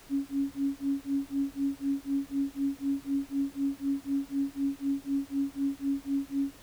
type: tone with tremolo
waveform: sine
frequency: 277.2 Hz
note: C#4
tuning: in tune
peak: -24 dBFS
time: 0.09-6.57 s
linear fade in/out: 50 ms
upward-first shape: sine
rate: 4 Hz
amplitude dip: 100%
effects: pink hiss -53 dBFS RMS until 6.62 s